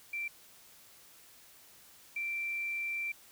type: tone pair in turn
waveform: sine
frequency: 2349 / 2349 Hz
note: D7 / D7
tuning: 0 / 0 cents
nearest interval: unison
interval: 0 cents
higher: neither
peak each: -34 / -33 dBFS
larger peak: second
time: 0.13-0.28 / 2.16-3.12 s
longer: second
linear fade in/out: 5 ms
effects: white hiss -58 dBFS RMS until 3.31 s